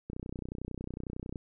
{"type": "click train", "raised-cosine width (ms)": 3, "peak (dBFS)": -25, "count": 40, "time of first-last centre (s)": [0.1, 1.358], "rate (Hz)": 31, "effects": []}